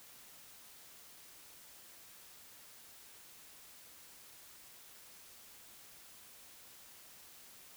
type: silence
effects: white hiss -57 dBFS RMS until 7.76 s